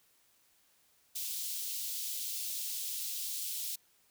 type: high-pass noise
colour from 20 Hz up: white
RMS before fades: -38 dBFS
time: 1.15-3.76 s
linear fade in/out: 10 ms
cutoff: 3200 Hz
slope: 24 dB/octave
effects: white hiss -69 dBFS RMS until 4.1 s